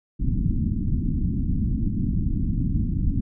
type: low-pass noise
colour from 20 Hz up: pink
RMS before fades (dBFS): -23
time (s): 0.19-3.21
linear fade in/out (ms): 10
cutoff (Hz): 280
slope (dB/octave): 48
effects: none